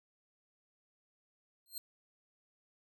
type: tone with exponential growth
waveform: 10% pulse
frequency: 4186 Hz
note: C8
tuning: in tune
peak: -29 dBFS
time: 1.66-1.78 s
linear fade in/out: 1 ms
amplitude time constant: 26 ms
effects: none